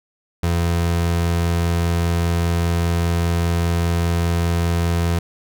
30% pulse tone, 85 Hz, F2, 46 cents flat, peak -14 dBFS, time 0.43-5.19 s, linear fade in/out 5 ms, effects none

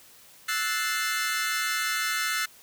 sawtooth chord, F# half-diminished seventh, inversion third, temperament equal, 1318.5 / 1480 / 1760 / 2093 Hz, E6 / F#6 / A6 / C7, 0 / 0 / 0 / 0 cents, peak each -28 dBFS, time 0.48-2.46 s, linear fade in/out 10 ms, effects white hiss -53 dBFS RMS until 2.62 s

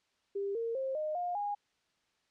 sine tone with pitch steps, 398.2 / 460.1 / 531.5 / 614.1 / 709.5 / 819.7 Hz, G4 / A#4 / C5 / D#5 / F5 / G#5, +27 / -23 / +27 / -23 / +27 / -23 cents, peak -32 dBFS, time 0.35-1.55 s, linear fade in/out 10 ms, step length 200 ms, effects white hiss -75 dBFS RMS until 2.3 s + low-pass 5000 Hz 12 dB/octave

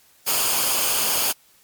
white noise with comb filter, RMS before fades -21 dBFS, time 0.26-1.33 s, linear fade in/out 20 ms, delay 0.52 ms, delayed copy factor -0.55, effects white hiss -56 dBFS RMS until 1.63 s + MP3 96 kbps

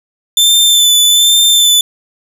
sawtooth tone with vibrato, 3536 Hz, A7, 8 cents sharp, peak -3 dBFS, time 0.37-1.81 s, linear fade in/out 2 ms, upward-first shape sine, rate 1.2 Hz, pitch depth 24 cents each way, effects none

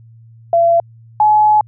sine tone pair in turn, 678 / 849.8 Hz, E5 / G#5, +49 / +40 cents, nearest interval major third, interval 391 cents, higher second, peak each -8 / -7 dBFS, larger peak second, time 0.53-0.8 / 1.2-1.61 s, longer second, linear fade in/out 2 ms, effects added 114 Hz sine -39 dBFS peak until 1.67 s

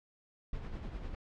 brown noise with tremolo, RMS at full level -39 dBFS, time 0.53-1.15 s, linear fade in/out 2 ms, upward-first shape sine, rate 10 Hz, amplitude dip 45%, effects low-pass 4000 Hz 12 dB/octave

